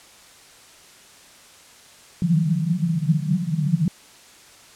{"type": "band-pass noise", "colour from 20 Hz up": "pink", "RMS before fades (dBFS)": -21, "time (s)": [2.22, 3.88], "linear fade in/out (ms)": 2, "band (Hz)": [150, 180], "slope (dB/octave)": 96, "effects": ["white hiss -48 dBFS RMS until 4.75 s", "low-pass 9000 Hz 12 dB/octave"]}